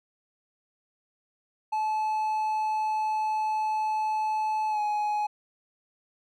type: tone with pitch glide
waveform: triangle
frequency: 864 to 839.4 Hz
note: A5 to G#5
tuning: -32 to +18 cents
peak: -23 dBFS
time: 1.72-5.27 s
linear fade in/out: 10 ms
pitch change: -50 cents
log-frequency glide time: 4.69-4.8 s
effects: none